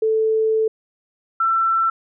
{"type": "tone pair in turn", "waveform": "sine", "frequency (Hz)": [440, 1340.8], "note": ["A4", "E6"], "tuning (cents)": [0, 29], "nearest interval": "octave + perfect fifth", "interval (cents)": 1929, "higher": "second", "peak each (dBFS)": -15, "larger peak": "neither", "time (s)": [[0.02, 0.68], [1.4, 1.9]], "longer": "first", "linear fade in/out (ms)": 5, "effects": []}